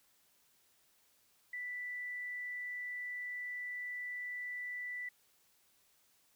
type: tone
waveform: sine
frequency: 1975.5 Hz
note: B6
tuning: in tune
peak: -39 dBFS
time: 1.53-5.09 s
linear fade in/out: 5 ms
effects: white hiss -71 dBFS RMS until 6.35 s